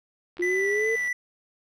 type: click train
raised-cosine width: 0.3 ms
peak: -30 dBFS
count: 54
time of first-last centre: 0.37-1.075 s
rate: 75.2 Hz
type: exponential sweep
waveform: sine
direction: up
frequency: 348.2 to 459 Hz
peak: -24 dBFS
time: 0.39-0.96 s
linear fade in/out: 10 ms
type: tone with vibrato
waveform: triangle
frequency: 1983 Hz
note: B6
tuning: 7 cents sharp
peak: -23 dBFS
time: 0.42-1.13 s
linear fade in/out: 5 ms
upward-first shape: triangle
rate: 2.7 Hz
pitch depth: 21 cents each way
effects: none